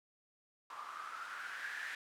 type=noise with low-pass filter sweep; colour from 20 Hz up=violet; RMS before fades=-45 dBFS; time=0.7-1.95 s; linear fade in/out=2 ms; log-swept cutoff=1100 to 1800 Hz; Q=7.3; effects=none